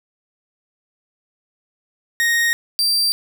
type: tone pair in turn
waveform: 40% pulse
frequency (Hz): 1865 / 4700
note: A#6 / D8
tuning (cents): 0 / +1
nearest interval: octave + major third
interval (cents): 1601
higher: second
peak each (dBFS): -14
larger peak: neither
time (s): 2.2-2.53 / 2.79-3.12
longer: neither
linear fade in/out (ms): 0
effects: none